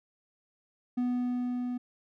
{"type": "tone with level ramp", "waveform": "triangle", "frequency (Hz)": 246.9, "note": "B3", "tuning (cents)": 0, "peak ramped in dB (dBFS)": [-24, -29], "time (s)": [0.97, 1.78], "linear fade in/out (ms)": 10, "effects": []}